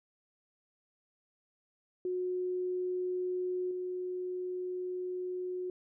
sine tone with level steps, 364.2 Hz, F#4, 27 cents flat, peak -31 / -34 dBFS, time 2.05-5.7 s, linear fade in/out 2 ms, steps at 3.71 s, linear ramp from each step 2 ms, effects none

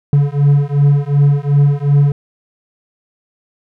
triangle beating tone pair, 141.7 / 144.4 Hz, C#3 / D3, +38 / -29 cents, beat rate 2.7 Hz, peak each -10 dBFS, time 0.13-2.12 s, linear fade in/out 2 ms, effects none

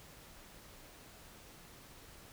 silence, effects pink hiss -56 dBFS RMS until 2.32 s

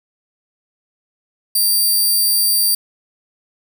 5% pulse tone, 4699 Hz, D8, in tune, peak -6 dBFS, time 1.55-2.75 s, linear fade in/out 5 ms, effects none

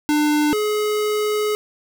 square tone pair in turn, 299 / 422.8 Hz, D4 / G#4, +31 / +31 cents, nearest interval tritone, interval 600 cents, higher second, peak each -16 / -19 dBFS, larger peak first, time 0.09-0.53 / 0.53-1.55 s, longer second, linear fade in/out 0 ms, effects none

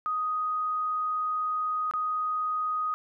sine tone with dropouts, 1248 Hz, D#6, 5 cents sharp, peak -26 dBFS, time 0.06-2.94 s, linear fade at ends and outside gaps 0 ms, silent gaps 1.911-1.937 s, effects none

